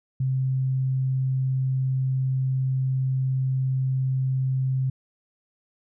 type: tone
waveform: sine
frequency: 131.4 Hz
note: C3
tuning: 8 cents sharp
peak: -21 dBFS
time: 0.2-4.9 s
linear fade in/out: 5 ms
effects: none